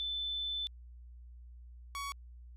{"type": "tone pair in turn", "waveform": ["sine", "sawtooth"], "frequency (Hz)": [3520, 1121.3], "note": ["A7", "C#6"], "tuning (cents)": [0, 20], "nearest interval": "octave + minor sixth", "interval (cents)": 1980, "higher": "first", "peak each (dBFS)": [-34, -34], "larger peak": "neither", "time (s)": [[0, 0.67], [1.95, 2.12]], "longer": "first", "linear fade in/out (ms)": 0, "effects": ["added 60 Hz sine -49 dBFS peak until 2.56 s", "resampled to 32000 Hz"]}